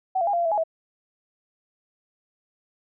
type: tone with pitch steps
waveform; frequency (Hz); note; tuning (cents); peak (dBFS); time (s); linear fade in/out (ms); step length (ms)
sine; 754 / 680 / 812 / 690 / 686 / 658 / 835 / 649; F#5 / F5 / G#5 / F5 / F5 / E5 / G#5 / E5; +32 / -46 / -39 / -21 / -31 / -3 / +9 / -27; -20; 0.15-0.638; 10; 61
effects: none